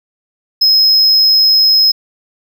triangle tone, 5130 Hz, E8, 48 cents flat, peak -5 dBFS, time 0.61-1.92 s, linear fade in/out 10 ms, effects none

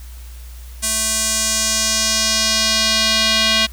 square tone with band-pass filter sweep, 220 Hz, A3, in tune, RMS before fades -17 dBFS, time 0.82-3.67 s, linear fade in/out 20 ms, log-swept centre 8600 to 3600 Hz, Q 1.8, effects added 60 Hz sine -32 dBFS peak until 3.72 s + white hiss -45 dBFS RMS until 3.72 s

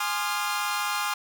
sawtooth chord, F minor seventh, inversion first, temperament equal with one note detuned, 830.6 / 1046.5 / 1214 / 1396.9 Hz, Ab5 / C6 / Eb6 / F6, 0 / 0 / -43 / 0 cents, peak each -28 dBFS, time 0-1.14 s, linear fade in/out 5 ms, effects none

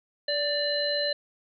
harmonic tone with a mistuned harmonic, 582 Hz, D5, 16 cents flat, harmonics 1 / 3 / 5 / 7, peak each -28 / -33 / -39 / -28 dBFS, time 0.28-1.13 s, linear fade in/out 5 ms, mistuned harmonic 3, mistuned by +30 cents, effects none

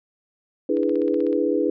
sine chord, E dominant seventh, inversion third, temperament equal, 293.7 / 329.6 / 415.3 / 493.9 Hz, D4 / E4 / G#4 / B4, 0 / 0 / 0 / 0 cents, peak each -24 dBFS, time 0.69-1.7 s, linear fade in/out 5 ms
click train, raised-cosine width 0.3 ms, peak -28 dBFS, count 10, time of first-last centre 0.77-1.329 s, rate 16.1 Hz
effects none

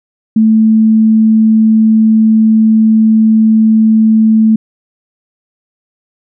sine tone, 220 Hz, A3, in tune, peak -4 dBFS, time 0.36-4.56 s, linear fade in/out 5 ms, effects none

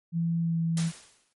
sine tone with pitch glide, 167.4 to 165.19 Hz, E3 to E3, +27 to +4 cents, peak -24 dBFS, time 0.12-0.92 s, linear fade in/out 50 ms, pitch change -23 cents, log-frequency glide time 0.41-0.59 s
white noise with exponential decay, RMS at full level -33 dBFS, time 0.77-1.33 s, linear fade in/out 2 ms, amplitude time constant 120 ms
effects MP3 48 kbps

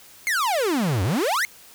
45% pulse exponential two-way sweep, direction down then up, 2204 to 87.31 to 2204 Hz, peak -20 dBFS, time 0.27-1.45 s, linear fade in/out 0 ms, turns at 1.03 s, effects white hiss -48 dBFS RMS until 1.74 s

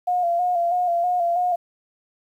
sine tone with vibrato, 703 Hz, F5, 11 cents sharp, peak -18 dBFS, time 0.07-1.56 s, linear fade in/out 10 ms, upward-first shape square, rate 3.1 Hz, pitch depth 40 cents each way, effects 9-bit

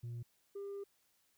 sine tone pair in turn, 118.8 / 399.6 Hz, A#2 / G4, +33 / +33 cents, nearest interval octave + major sixth, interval 2100 cents, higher second, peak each -38 / -39 dBFS, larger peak first, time 0.03-0.23 / 0.55-0.84 s, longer second, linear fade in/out 10 ms, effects tanh soft clip ceiling -40 dBFS + white hiss -75 dBFS RMS until 1.37 s

